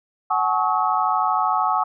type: tone cluster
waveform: sine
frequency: 744 / 857 / 1109 / 1279 Hz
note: F#5 / A5 / C#6 / D#6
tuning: +9 / -46 / 0 / +47 cents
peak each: -23 dBFS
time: 0.3-1.84 s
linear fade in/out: 10 ms
effects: none